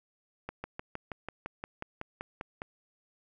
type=slowing click train; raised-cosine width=0.5 ms; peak=-22 dBFS; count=13; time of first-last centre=0.49-2.619 s; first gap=150 ms; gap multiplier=1.03; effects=none